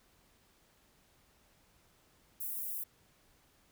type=high-pass noise; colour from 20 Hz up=white; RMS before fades=-39 dBFS; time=2.4-2.84 s; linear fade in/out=10 ms; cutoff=11000 Hz; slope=24 dB/octave; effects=pink hiss -68 dBFS RMS until 3.71 s